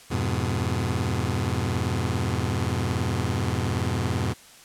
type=chord; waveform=sawtooth; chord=F diminished; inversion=none; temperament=just; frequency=87.31 / 104.77 / 125.72 Hz; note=F2 / Ab2 / Cb3; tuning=0 / +16 / +31 cents; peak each=-24 dBFS; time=0.1-4.34 s; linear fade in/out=20 ms; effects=white hiss -49 dBFS RMS until 4.64 s + low-pass 10000 Hz 12 dB/octave